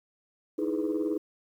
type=chord; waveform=sine; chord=E major seventh; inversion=third; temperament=equal with one note detuned; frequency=311.1 / 329.6 / 417.2 / 493.9 Hz; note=D#4 / E4 / G#4 / B4; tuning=0 / 0 / +8 / 0 cents; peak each=-29 / -32 / -31 / -35 dBFS; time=0.58-1.18 s; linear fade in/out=10 ms; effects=tanh soft clip ceiling -20 dBFS + 10-bit